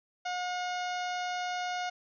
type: harmonic tone with a mistuned harmonic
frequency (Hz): 721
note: F#5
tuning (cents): -45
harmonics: 1 / 2 / 3 / 4 / 5 / 6 / 7 / 8 / 9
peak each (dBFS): -33 / -39 / -43 / -45 / -47 / -49 / -50 / -51 / -52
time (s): 0.25-1.9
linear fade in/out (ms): 10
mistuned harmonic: 9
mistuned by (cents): -23
effects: none